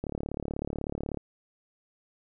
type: click train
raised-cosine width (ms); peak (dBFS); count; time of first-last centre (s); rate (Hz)
2; -19; 42; 0.04-1.173; 36.2
effects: none